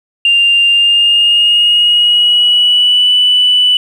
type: tone with pitch glide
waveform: sine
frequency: 2794 to 2977 Hz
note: F7 to F#7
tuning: 0 to +10 cents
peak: -5 dBFS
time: 0.25-3.77 s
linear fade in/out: 2 ms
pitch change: +110 cents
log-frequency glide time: 0.68-3.13 s
effects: tanh soft clip ceiling -1 dBFS + 7-bit